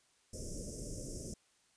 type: band-stop noise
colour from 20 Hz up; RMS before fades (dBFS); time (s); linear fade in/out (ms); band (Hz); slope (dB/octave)
pink; -43; 0.33-1.34; 5; 610 to 5200; 96
effects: white hiss -71 dBFS RMS until 1.76 s + resampled to 22050 Hz